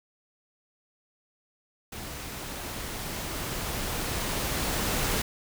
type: noise with level ramp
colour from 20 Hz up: pink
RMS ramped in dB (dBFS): -39 to -27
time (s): 1.92-5.22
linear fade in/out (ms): 5
effects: none